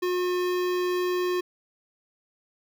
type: tone with notch filter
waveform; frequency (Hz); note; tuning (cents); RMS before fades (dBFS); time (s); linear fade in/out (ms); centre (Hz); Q
square; 360.2; F#4; -46; -26; 0.02-1.41; 10; 8800; 0.81
effects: none